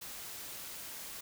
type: noise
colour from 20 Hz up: white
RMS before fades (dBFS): -45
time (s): 0.01-1.21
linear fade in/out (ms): 10
effects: none